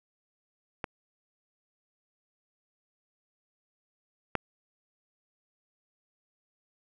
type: clicks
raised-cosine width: 0.5 ms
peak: -17 / -11 dBFS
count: 2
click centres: 0.842 / 4.353 s
effects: none